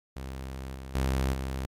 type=tone with level steps; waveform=sawtooth; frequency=66.1 Hz; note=C2; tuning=18 cents sharp; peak=-32 / -35 / -21 / -27 dBFS; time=0.16-1.66 s; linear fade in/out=5 ms; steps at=0.75 / 0.95 / 1.33 s; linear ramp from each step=5 ms; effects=MP3 96 kbps